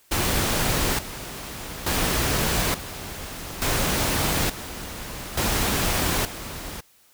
pink noise with tremolo, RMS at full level -23 dBFS, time 0.11-6.81 s, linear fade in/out 10 ms, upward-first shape square, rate 0.57 Hz, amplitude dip 75%, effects white hiss -58 dBFS RMS until 7.13 s

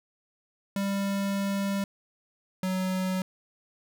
square tone pair in turn, 197.9 / 186.35 Hz, G3 / F#3, +17 / +13 cents, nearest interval minor second, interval 104 cents, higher first, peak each -27 dBFS, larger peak neither, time 0.76-1.84 / 2.63-3.22 s, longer first, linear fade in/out 2 ms, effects none

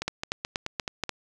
two click trains, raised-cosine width 0.2 ms, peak -10 / -13 dBFS, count 5 / 6, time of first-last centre 0.08-1.037 / 0.02-1.093 s, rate 4.18 / 4.66 Hz, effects none

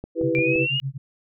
click train, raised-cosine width 2 ms, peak -20 dBFS, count 4, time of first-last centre 0.04-0.559 s, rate 5.78 Hz
sine chord, E minor, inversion none, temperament equal, 329.6 / 392 / 493.9 Hz, E4 / G4 / B4, 0 / 0 / 0 cents, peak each -23 / -29 / -23 dBFS, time 0.15-0.67 s, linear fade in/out 50 ms
sine tone with tremolo, 135.8 Hz, C#3, 35 cents flat, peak -23 dBFS, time 0.23-0.98 s, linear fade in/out 10 ms, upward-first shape sine, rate 8.2 Hz, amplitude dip 100%
sine exponential sweep, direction up, 2349 to 2900 Hz, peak -22 dBFS, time 0.35-0.8 s, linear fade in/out 0 ms
effects none

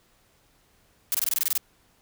blue noise bursts, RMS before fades -24 dBFS, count 10, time 1.12-1.577 s, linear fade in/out 0 ms, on 25 ms, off 23 ms, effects pink hiss -63 dBFS RMS until 2.01 s

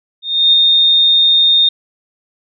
sine tone with ADSR envelope, 3666 Hz, A#7, 30 cents flat, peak -5 dBFS, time 0.22-1.69 s, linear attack 310 ms, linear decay 8 ms, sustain -2 dB, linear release 6 ms, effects none

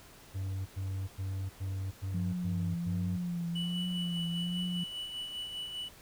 triangle tone bursts, 95.8 Hz, G2, 39 cents flat, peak -31 dBFS, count 7, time 0.34-3.174 s, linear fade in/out 20 ms, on 320 ms, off 99 ms
sine tone with vibrato, 174.61 Hz, F3, in tune, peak -32 dBFS, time 2.14-4.84 s, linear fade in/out 5 ms, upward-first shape triangle, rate 1.3 Hz, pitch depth 57 cents each way
triangle tone with tremolo, 2960 Hz, F#7, in tune, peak -34 dBFS, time 3.55-5.89 s, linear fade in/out 10 ms, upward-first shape sine, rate 5 Hz, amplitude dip 45%
effects pink hiss -55 dBFS RMS until 6.01 s

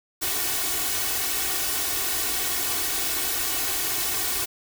white noise with comb filter, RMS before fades -26 dBFS, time 0.21-4.46 s, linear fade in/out 20 ms, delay 2.7 ms, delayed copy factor +0.95, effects none

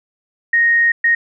sine tone bursts at uneven times, 1864.7 Hz, A#6, in tune, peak -10 dBFS, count 2, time 0.53-0.92 / 1.04-1.15 s, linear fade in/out 5 ms, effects none

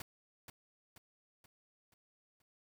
pink noise with echo, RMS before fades -45 dBFS, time 0-0.02 s, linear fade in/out 2 ms, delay 480 ms, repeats 5, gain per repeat -6 dB, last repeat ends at 2.42 s, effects none

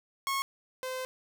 sawtooth tone pair in turn, 1092 / 515.4 Hz, C#6 / C5, -26 / -26 cents, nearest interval octave + minor second, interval 1300 cents, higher first, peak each -25 / -30 dBFS, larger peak first, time 0.27-0.42 / 0.83-1.05 s, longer second, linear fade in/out 0 ms, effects none

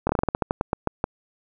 slowing click train, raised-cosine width 1 ms, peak -7 dBFS, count 14, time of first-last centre 0.07-1.041 s, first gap 23 ms, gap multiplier 1.18, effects none

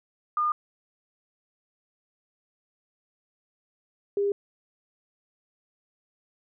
sine tone pair in turn, 1214 / 403 Hz, D#6 / G4, -43 / +48 cents, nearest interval octave + perfect fifth, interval 1909 cents, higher first, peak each -22 dBFS, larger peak neither, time 0.37-0.52 / 4.17-4.32 s, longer neither, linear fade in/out 2 ms, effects none

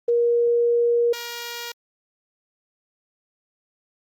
sine / 5% pulse tone pair in turn, 473.7 / 473.7 Hz, A#4 / A#4, +28 / +28 cents, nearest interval unison, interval 0 cents, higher neither, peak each -16 / -19 dBFS, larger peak first, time 0.08-1.13 / 1.13-1.72 s, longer first, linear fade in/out 5 ms, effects Opus 24 kbps

